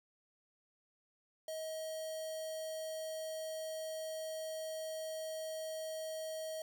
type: tone with notch filter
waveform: square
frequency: 635 Hz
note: D#5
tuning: 35 cents sharp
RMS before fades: -42 dBFS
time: 1.48-6.62 s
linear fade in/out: 2 ms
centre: 1600 Hz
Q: 0.73
effects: 11-bit